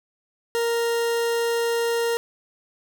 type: tone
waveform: 40% pulse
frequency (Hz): 466.2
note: A#4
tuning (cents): 0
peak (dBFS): -20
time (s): 0.55-2.17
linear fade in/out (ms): 0
effects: none